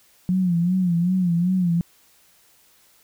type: tone with vibrato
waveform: sine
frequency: 177.8 Hz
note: F3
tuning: 31 cents sharp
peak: -17 dBFS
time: 0.29-1.81 s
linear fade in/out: 0 ms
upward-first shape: sine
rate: 2.6 Hz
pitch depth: 93 cents each way
effects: white hiss -57 dBFS RMS until 3.03 s